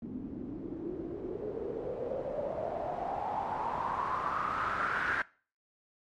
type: noise with low-pass filter sweep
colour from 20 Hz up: white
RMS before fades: -35 dBFS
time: 0.02-5.22 s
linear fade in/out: 2 ms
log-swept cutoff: 250 to 1600 Hz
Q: 6.6
effects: noise-tail reverb RT60 0.4 s tail -21 dB re dry + MP3 64 kbps